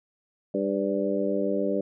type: harmonic tone with a mistuned harmonic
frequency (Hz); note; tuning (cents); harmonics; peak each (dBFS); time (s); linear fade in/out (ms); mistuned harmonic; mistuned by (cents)
99.5; G2; +26; 2 / 3 / 4 / 5 / 6; -30 / -30 / -30 / -30 / -30; 0.54-1.81; 5; 6; -36
effects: none